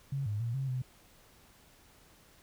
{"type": "tone with pitch steps", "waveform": "sine", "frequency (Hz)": [137.9, 104.4, 117, 134.8, 127.6], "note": ["C#3", "G#2", "A#2", "C#3", "C3"], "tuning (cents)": [-9, 10, 7, -48, -43], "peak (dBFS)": -31, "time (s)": [0.12, 0.82], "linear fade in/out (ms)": 5, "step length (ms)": 140, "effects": ["pink hiss -61 dBFS RMS until 2.42 s"]}